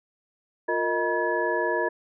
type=tone cluster; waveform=sine; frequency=353.7 / 461.1 / 625 / 964 / 1703 Hz; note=F4 / A#4 / D#5 / B5 / G#6; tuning=+22 / -19 / +8 / -42 / +43 cents; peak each=-29 dBFS; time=0.68-1.89 s; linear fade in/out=10 ms; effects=none